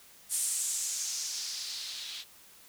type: noise with low-pass filter sweep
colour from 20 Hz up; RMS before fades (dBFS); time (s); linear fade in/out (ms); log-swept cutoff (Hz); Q
violet; -35; 0.29-2.25; 50; 9400 to 3500; 2.8
effects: white hiss -56 dBFS RMS until 2.68 s